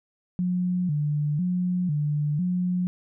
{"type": "tone with vibrato", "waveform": "sine", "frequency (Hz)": 163.3, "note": "E3", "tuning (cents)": -16, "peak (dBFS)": -22, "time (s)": [0.39, 2.87], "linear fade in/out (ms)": 0, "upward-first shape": "square", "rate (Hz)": 1, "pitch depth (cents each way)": 170, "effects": []}